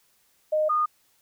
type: tone pair in turn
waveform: sine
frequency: 616 / 1225.3 Hz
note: D#5 / D#6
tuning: -17 / -27 cents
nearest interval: octave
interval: 1190 cents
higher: second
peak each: -20 dBFS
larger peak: neither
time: 0.52-0.69 / 0.69-0.86 s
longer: neither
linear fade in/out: 10 ms
effects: white hiss -65 dBFS RMS until 1.21 s